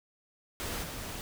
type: noise with level steps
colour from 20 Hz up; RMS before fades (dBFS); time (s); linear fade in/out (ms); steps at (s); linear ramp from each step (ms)
pink; -36 / -40; 0.6-1.21; 0; 0.82; 20
effects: none